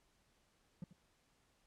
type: tone with echo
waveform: triangle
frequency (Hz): 174.61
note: F3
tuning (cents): 0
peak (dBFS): -40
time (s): 0.82-0.84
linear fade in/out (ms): 2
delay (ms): 88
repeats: 1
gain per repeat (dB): -14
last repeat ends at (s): 0.928
effects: pink hiss -75 dBFS RMS until 1.66 s + low-pass 10000 Hz 12 dB/octave